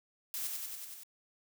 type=noise with echo; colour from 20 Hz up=blue; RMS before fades=-38 dBFS; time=0.34-0.47 s; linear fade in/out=0 ms; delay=94 ms; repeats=6; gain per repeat=-2 dB; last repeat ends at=1.034 s; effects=none